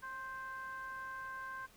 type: ring-modulated tone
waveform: triangle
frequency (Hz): 255.8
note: C4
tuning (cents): -39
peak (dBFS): -37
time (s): 0.02-1.67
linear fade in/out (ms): 20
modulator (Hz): 1310
effects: pink hiss -63 dBFS RMS until 1.76 s